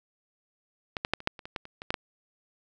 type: clicks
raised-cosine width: 0.3 ms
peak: -15 / -12 / -8 / -27 / -8 / -27 / -24 / -16 / -28 / -23 / -11 / -13 dBFS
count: 12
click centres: 0.968 / 1.049 / 1.136 / 1.204 / 1.274 / 1.392 / 1.455 / 1.562 / 1.654 / 1.819 / 1.905 / 1.942 s
effects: none